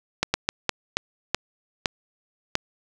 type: slowing click train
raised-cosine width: 0.2 ms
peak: -3 dBFS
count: 8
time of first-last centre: 0.23-2.554 s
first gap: 110 ms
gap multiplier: 1.36
effects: none